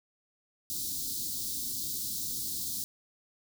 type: band-stop noise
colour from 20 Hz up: white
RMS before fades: -35 dBFS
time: 0.7-2.84 s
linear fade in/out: 0 ms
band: 340 to 3800 Hz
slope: 48 dB/octave
effects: none